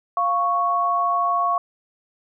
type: tone pair together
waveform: sine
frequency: 698.4 / 1108.7 Hz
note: F5 / C#6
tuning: 0 / 0 cents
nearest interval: minor sixth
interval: 800 cents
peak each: -23 / -19 dBFS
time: 0.17-1.58 s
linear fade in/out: 2 ms
effects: none